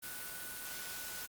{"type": "tone in noise", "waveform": "sine", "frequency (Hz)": 1480, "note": "F#6", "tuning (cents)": 0, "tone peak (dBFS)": -50, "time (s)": [0.02, 1.27], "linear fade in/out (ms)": 20, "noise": "white", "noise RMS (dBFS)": -44, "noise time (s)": [0.02, 1.27], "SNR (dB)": -9, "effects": ["Opus 32 kbps"]}